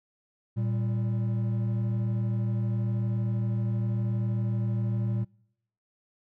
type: tone pair together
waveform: triangle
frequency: 115.07 / 196 Hz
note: A#2 / G3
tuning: -22 / 0 cents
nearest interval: major sixth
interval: 922 cents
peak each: -24 / -32 dBFS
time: 0.56-5.25 s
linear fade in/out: 20 ms
effects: noise-tail reverb RT60 0.8 s tail -26 dB re dry